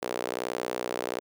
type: tone with high-pass filter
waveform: sawtooth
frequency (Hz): 61.3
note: B1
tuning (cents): -12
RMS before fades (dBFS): -33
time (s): 0.02-1.2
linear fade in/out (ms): 5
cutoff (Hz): 450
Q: 2
effects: none